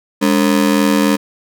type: ring-modulated tone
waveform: 35% pulse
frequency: 246.9 Hz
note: B3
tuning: in tune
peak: -6 dBFS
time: 0.21-1.17 s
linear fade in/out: 20 ms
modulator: 41.6 Hz
effects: none